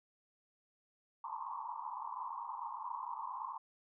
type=band-pass noise; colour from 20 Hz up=pink; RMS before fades=-43 dBFS; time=1.24-3.58 s; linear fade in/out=5 ms; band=880 to 1100 Hz; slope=96 dB/octave; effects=none